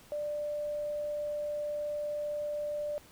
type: tone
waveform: sine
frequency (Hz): 592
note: D5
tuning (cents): +14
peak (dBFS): -32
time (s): 0.12-2.98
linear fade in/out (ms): 0
effects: pink hiss -57 dBFS RMS until 3.11 s